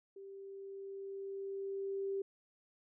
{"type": "tone with level ramp", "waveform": "sine", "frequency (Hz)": 392, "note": "G4", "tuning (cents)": 0, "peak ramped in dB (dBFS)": [-48, -34], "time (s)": [0.16, 2.22], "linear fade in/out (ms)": 5, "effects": []}